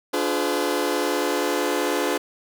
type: chord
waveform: sawtooth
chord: D diminished seventh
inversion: none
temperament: just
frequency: 293.7 / 352.4 / 422.9 / 507.5 Hz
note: D4 / F4 / Ab4 / Cb5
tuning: 0 / +16 / +31 / +47 cents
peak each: -23 dBFS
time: 0.13-2.18 s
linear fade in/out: 10 ms
effects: none